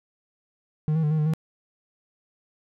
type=tone with pitch steps; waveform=triangle; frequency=153.5 / 160.6 / 150.2 / 156.8 / 151.5 / 158.6 Hz; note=D#3 / E3 / D3 / D#3 / D#3 / D#3; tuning=-23 / -45 / +39 / +14 / -46 / +33 cents; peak=-18 dBFS; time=0.88-1.336 s; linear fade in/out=0 ms; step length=76 ms; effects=none